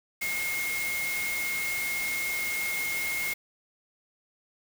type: tone in noise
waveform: sine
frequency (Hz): 2149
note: C7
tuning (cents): +46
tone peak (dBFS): -29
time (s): 0.21-3.34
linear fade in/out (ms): 10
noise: white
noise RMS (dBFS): -35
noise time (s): 0.21-3.34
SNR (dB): +3
effects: none